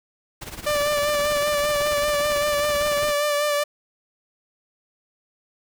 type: noise with tremolo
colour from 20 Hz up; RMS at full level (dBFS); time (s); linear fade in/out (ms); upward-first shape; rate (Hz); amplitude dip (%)
pink; -33; 0.41-3.13; 10; sine; 18; 75
type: tone with vibrato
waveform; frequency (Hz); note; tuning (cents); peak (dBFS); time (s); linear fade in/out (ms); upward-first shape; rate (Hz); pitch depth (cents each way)
sawtooth; 587.3; D5; 0; -16; 0.66-3.64; 10; sine; 5.1; 27
effects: none